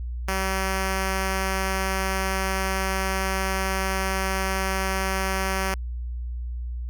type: tone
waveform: 5% pulse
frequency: 191.1 Hz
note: G3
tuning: 44 cents flat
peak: -13 dBFS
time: 0.28-5.74 s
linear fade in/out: 2 ms
effects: added 60 Hz sine -28 dBFS peak until 6.89 s